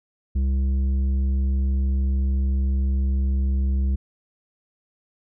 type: tone with tanh clipping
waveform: triangle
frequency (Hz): 66.7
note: C2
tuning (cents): +34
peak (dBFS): -20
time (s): 0.35-3.96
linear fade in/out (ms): 10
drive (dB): 12
effects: none